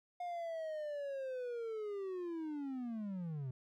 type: linear sweep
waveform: triangle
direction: down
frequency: 716 to 124.1 Hz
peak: -37 dBFS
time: 0.2-3.51 s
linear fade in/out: 5 ms
effects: none